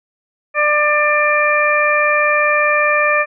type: harmonic tone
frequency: 595 Hz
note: D5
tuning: 22 cents sharp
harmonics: 1 / 2 / 3 / 4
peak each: -17 / -17 / -17 / -17 dBFS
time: 0.54-3.26 s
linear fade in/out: 50 ms
effects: none